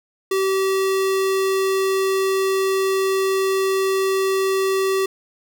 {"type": "tone", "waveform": "square", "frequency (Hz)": 384.6, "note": "G4", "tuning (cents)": -33, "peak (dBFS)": -18, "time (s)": [0.31, 5.06], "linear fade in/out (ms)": 5, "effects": []}